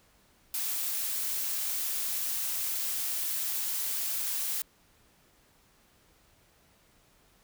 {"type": "noise", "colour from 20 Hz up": "blue", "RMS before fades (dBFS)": -32, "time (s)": [0.54, 4.62], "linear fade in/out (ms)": 2, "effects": ["pink hiss -64 dBFS RMS until 7.43 s"]}